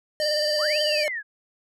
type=tone with vibrato; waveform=square; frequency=603 Hz; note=D5; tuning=46 cents sharp; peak=-24 dBFS; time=0.2-1.08 s; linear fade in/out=0 ms; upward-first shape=square; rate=18 Hz; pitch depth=23 cents each way
type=tone; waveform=sine; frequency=4699 Hz; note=D8; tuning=in tune; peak=-25 dBFS; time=0.21-1.04 s; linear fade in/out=10 ms
type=linear two-way sweep; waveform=sine; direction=up then down; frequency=863 to 3136 to 1602 Hz; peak=-27 dBFS; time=0.58-1.23 s; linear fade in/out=50 ms; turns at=0.81 s
effects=low-pass 12000 Hz 12 dB/octave